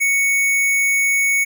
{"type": "tone", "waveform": "square", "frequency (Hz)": 2222, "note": "C#7", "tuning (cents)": 4, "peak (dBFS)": -15, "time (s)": [0, 1.45], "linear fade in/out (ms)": 20, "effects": []}